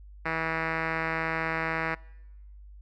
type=tone with low-pass filter; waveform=5% pulse; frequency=162 Hz; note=E3; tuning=30 cents flat; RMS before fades=-30 dBFS; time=0.25-1.95 s; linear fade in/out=10 ms; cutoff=2200 Hz; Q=2.1; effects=noise-tail reverb RT60 1.0 s tail -25 dB re dry + added 50 Hz sine -45 dBFS peak until 2.81 s